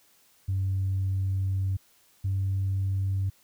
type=tone pair in turn; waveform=sine; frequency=95.8 / 96.58 Hz; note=G2 / G2; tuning=-39 / -25 cents; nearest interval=unison; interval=14 cents; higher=second; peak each=-23 dBFS; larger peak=neither; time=0.48-1.77 / 2.24-3.3 s; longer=first; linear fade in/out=10 ms; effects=tanh soft clip ceiling -21 dBFS + white hiss -62 dBFS RMS until 3.43 s